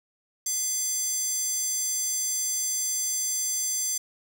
square tone with high-pass filter, 682 Hz, F5, 41 cents flat, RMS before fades -28 dBFS, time 0.46-3.98 s, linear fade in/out 5 ms, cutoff 6700 Hz, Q 5.7, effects 10-bit

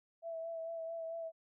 sine tone with vibrato, 659.3 Hz, E5, in tune, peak -39 dBFS, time 0.22-1.32 s, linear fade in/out 50 ms, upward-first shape sine, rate 4.5 Hz, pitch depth 23 cents each way, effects none

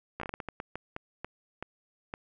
slowing click train, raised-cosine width 0.5 ms, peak -21 dBFS, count 14, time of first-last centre 0.2-2.139 s, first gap 14 ms, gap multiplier 1.35, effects none

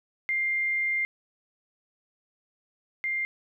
sine tone pair in turn, 2100 / 2100 Hz, C7 / C7, +6 / +6 cents, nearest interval unison, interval 0 cents, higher neither, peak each -24 / -26 dBFS, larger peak first, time 0.29-1.05 / 3.04-3.25 s, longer first, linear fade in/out 0 ms, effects 11-bit

